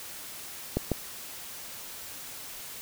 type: clicks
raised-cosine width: 2 ms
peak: -12 dBFS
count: 2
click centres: 0.77 / 0.917 s
effects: white hiss -42 dBFS RMS until 2.81 s